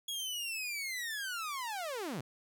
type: linear sweep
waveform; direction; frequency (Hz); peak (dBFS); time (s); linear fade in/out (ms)
sawtooth; down; 3342 to 110.6; -33; 0.08-2.21; 5
effects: none